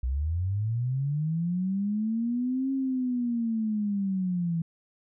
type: linear two-way sweep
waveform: sine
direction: up then down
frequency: 59.7 to 270.7 to 163.3 Hz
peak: -25 dBFS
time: 0.03-4.62 s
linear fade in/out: 5 ms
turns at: 2.72 s
effects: none